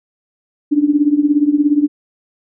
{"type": "tone with tremolo", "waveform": "sine", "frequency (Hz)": 293.1, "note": "D4", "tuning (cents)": -3, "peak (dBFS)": -6, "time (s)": [0.71, 1.88], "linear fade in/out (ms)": 20, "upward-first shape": "triangle", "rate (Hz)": 17, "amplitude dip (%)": 90, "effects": []}